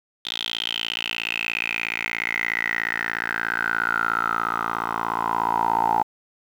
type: tone with band-pass filter sweep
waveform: 10% pulse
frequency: 56.9 Hz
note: A#1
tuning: 41 cents flat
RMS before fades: -25 dBFS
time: 0.25-6.03 s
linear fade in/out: 5 ms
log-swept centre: 3500 to 860 Hz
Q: 9.3
effects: 8-bit